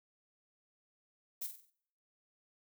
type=noise with echo; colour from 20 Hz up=violet; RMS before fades=-39 dBFS; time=1.41-1.47 s; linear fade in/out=10 ms; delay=47 ms; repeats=5; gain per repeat=-7 dB; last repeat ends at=1.705 s; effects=noise-tail reverb RT60 0.7 s tail -24 dB re dry